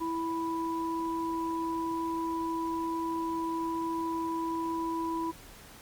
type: tone pair together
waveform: sine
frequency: 329.6 / 987.7 Hz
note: E4 / B5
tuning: 0 / 0 cents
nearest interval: octave + perfect fifth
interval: 1900 cents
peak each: -32 / -33 dBFS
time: 0-5.32 s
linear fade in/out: 20 ms
effects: pink hiss -51 dBFS RMS until 5.81 s + Opus 48 kbps